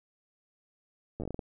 slowing click train, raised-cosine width 2 ms, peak -23 dBFS, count 9, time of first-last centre 1.2-1.392 s, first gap 9 ms, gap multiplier 1.27, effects none

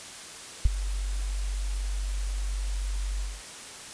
sine tone with ADSR envelope, 48.06 Hz, G1, 34 cents flat, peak -11 dBFS, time 0.65-3.42 s, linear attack 6 ms, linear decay 16 ms, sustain -16 dB, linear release 220 ms, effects white hiss -42 dBFS RMS until 3.93 s + resampled to 22050 Hz

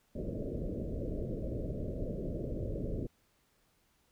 pink low-pass noise, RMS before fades -37 dBFS, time 0.15-3.07 s, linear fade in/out 10 ms, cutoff 620 Hz, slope 96 dB/octave, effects pink hiss -72 dBFS RMS until 4.11 s

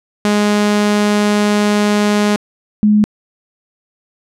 sawtooth / sine tone pair in turn, 207.7 / 210.2 Hz, G#3 / G#3, 0 / +21 cents, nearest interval unison, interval 21 cents, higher second, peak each -7 dBFS, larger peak neither, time 0.25-2.36 / 2.83-3.04 s, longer first, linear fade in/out 0 ms, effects low-pass 9000 Hz 12 dB/octave

